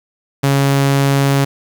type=tone; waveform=sawtooth; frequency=138.59 Hz; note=C#3; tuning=in tune; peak=-7 dBFS; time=0.43-1.45 s; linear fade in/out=10 ms; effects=7-bit